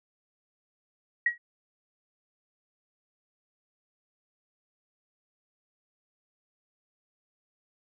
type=tone with exponential decay; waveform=sine; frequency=1907 Hz; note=A#6; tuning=39 cents sharp; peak=-18 dBFS; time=1.26-1.38 s; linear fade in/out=5 ms; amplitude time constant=26 ms; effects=none